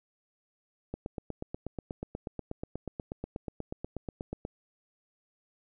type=click train; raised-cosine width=2 ms; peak=-22 dBFS; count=30; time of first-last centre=0.94-4.451 s; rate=8.26 Hz; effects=none